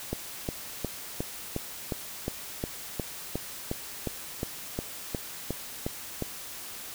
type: click train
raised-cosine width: 2 ms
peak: -16 dBFS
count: 18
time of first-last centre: 0.13-6.223 s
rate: 2.79 Hz
effects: white hiss -41 dBFS RMS until 6.94 s

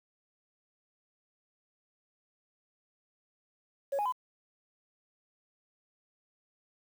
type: tone with pitch steps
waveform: sine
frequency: 555 / 829 / 1010 Hz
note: C#5 / G#5 / B5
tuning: +2 / -3 / +39 cents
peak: -27 dBFS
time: 3.92-4.124 s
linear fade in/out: 10 ms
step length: 68 ms
effects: tanh soft clip ceiling -25 dBFS + 9-bit

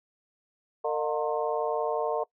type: harmonic tone with a mistuned harmonic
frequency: 152.1 Hz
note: D#3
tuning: 39 cents flat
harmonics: 3 / 4 / 5 / 6 / 7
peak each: -29 / -31 / -33 / -35 / -36 dBFS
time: 0.84-2.24 s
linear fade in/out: 10 ms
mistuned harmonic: 5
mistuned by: -95 cents
effects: noise-tail reverb RT60 0.1 s tail -22 dB re dry

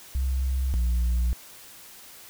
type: tone pair in turn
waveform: sine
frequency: 65.41 / 60.1 Hz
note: C2 / B1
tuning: 0 / -46 cents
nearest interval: minor second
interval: 146 cents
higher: first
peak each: -21 / -18 dBFS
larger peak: second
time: 0.15-0.74 / 0.74-1.33 s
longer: neither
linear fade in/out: 0 ms
effects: tanh soft clip ceiling -20 dBFS + white hiss -47 dBFS RMS until 2.29 s

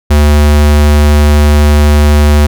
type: tone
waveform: square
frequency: 74 Hz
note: D2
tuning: 14 cents sharp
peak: -4 dBFS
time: 0.1-2.47 s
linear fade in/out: 10 ms
effects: none

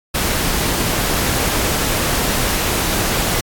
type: noise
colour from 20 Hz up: pink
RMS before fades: -18 dBFS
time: 0.14-3.41 s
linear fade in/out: 10 ms
effects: AAC 64 kbps

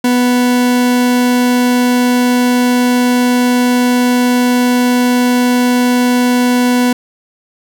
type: tone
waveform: 40% pulse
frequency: 246.9 Hz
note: B3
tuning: in tune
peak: -8 dBFS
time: 0.04-6.93 s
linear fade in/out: 5 ms
effects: none

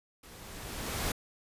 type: noise with level ramp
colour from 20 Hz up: pink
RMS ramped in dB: -52 to -31 dBFS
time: 0.23-1.12 s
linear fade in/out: 5 ms
effects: resampled to 32000 Hz

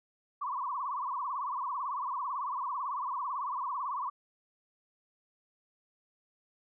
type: tone with vibrato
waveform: sine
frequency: 1065 Hz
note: C6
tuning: 30 cents sharp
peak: -32 dBFS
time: 0.41-4.1 s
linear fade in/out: 10 ms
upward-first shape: triangle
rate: 18 Hz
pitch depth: 200 cents each way
effects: none

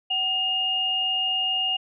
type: tone pair together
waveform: sine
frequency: 754.5 / 2838 Hz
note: F#5 / F7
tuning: +34 / +27 cents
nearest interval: octave + major seventh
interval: 2293 cents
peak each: -32 / -22 dBFS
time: 0.1-1.77 s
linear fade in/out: 10 ms
effects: none

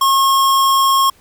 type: tone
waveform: square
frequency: 1083 Hz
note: C#6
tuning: 41 cents flat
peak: -11 dBFS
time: 0.01-1.1 s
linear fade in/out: 5 ms
effects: pink hiss -51 dBFS RMS until 1.2 s

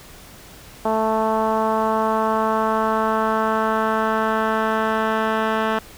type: tone with low-pass filter sweep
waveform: 10% pulse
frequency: 220 Hz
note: A3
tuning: in tune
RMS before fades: -20 dBFS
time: 0.85-5.79 s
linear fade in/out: 5 ms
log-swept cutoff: 890 to 2100 Hz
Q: 1.8
effects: pink hiss -43 dBFS RMS until 5.97 s

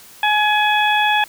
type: harmonic tone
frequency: 843 Hz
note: G#5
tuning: 26 cents sharp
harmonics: 1 / 2 / 3 / 4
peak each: -16 / -19 / -21 / -22 dBFS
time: 0.23-1.24 s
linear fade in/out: 2 ms
effects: white hiss -43 dBFS RMS until 1.28 s

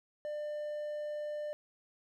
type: tone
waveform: triangle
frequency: 597 Hz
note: D5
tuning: 28 cents sharp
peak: -34 dBFS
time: 0.25-1.53 s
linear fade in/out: 0 ms
effects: none

